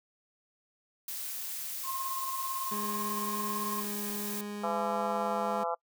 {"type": "noise", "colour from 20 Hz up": "blue", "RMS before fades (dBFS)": -38, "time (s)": [1.08, 4.41], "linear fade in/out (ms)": 2}
{"type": "tone with tremolo", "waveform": "sine", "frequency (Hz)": 1063, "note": "C6", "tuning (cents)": 27, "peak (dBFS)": -32, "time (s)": [1.83, 3.84], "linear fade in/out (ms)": 50, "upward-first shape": "triangle", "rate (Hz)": 18, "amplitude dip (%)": 50}
{"type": "tone", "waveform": "30% pulse", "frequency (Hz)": 206.4, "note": "G#3", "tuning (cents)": -10, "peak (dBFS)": -34, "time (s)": [2.71, 5.64], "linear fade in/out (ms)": 10}
{"type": "harmonic tone", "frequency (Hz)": 169, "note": "E3", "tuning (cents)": 43, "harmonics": [3, 4, 5, 6, 7, 8], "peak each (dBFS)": [-36, -35, -35, -39, -38, -40], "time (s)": [4.63, 5.75], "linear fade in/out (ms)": 10}
{"effects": ["noise-tail reverb RT60 0.1 s tail -25 dB re dry"]}